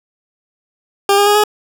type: tone with pitch steps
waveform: 20% pulse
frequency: 399.7 / 406.5 / 413.3 / 420.3 Hz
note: G4 / G#4 / G#4 / G#4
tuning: +34 / -37 / -8 / +21 cents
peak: -4 dBFS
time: 1.09-1.438 s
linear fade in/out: 2 ms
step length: 87 ms
effects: none